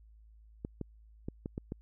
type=clicks; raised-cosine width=3 ms; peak=-24 dBFS; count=6; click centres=0.649 / 0.813 / 1.285 / 1.459 / 1.579 / 1.721 s; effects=added 54 Hz sine -55 dBFS peak until 1.81 s